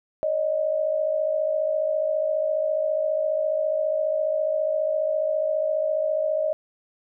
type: tone pair together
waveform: sine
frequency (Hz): 567.6 / 622.3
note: C#5 / D#5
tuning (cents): +41 / 0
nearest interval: major second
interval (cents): 159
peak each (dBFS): -27 / -22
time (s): 0.23-6.53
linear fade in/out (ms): 0
effects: none